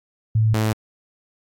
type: tone pair in turn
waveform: sine / sawtooth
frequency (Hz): 110 / 109.11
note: A2 / A2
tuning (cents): 0 / -14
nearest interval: unison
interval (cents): 14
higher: first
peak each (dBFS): -14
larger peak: neither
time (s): 0.35-0.54 / 0.54-0.73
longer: neither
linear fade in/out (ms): 5
effects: AAC 48 kbps